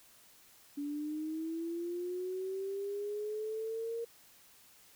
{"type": "linear sweep", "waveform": "sine", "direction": "up", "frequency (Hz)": [285.1, 466.2], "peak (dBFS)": -35, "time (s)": [0.77, 4.05], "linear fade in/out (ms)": 10, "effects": ["white hiss -61 dBFS RMS until 4.95 s"]}